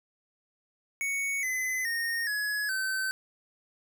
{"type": "tone with pitch steps", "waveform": "square", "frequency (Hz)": [2224, 2028, 1848.7, 1685.5, 1536.7], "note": ["C#7", "B6", "A#6", "G#6", "G6"], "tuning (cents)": [5, 45, -15, 25, -35], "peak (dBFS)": -29, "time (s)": [1.01, 3.11], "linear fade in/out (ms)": 0, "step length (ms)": 420, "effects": []}